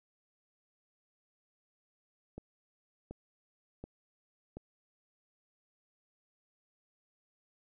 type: click train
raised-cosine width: 2 ms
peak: -30 dBFS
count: 4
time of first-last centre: 2.38-4.57 s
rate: 1.37 Hz
effects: none